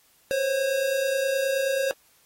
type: tone pair together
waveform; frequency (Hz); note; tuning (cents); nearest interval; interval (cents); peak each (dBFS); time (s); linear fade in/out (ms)
square; 513.6 / 543; C5 / C#5; -32 / -36; minor second; 96; -31 / -24; 0.31-1.91; 0
effects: white hiss -61 dBFS RMS until 2.25 s + AAC 48 kbps